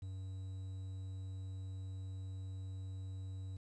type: tone with quantisation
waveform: triangle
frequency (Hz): 95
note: F#2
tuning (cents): +46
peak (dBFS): -40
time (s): 0.02-3.57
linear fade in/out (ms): 5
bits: 11
effects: resampled to 22050 Hz